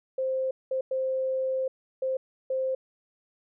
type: tone bursts at uneven times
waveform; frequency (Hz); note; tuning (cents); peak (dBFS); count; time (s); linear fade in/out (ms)
sine; 524; C5; +2; -25; 5; 0.18-0.51 / 0.71-0.81 / 0.91-1.68 / 2.02-2.17 / 2.5-2.75; 5
effects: none